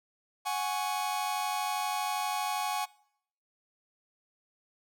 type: chord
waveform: 45% pulse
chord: F# suspended second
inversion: none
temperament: just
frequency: 740 / 832.5 / 1110 Hz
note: F#5 / G#5 / C#6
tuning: 0 / +4 / +2 cents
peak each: -35 / -33 / -36 dBFS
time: 0.45-2.86 s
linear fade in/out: 20 ms
effects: noise-tail reverb RT60 0.7 s tail -23 dB re dry